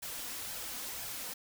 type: noise with flanger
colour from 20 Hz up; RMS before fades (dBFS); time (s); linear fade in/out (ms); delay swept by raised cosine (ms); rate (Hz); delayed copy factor
white; -41; 0.02-1.34; 10; 1.2 to 4.1; 2; +0.5
effects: none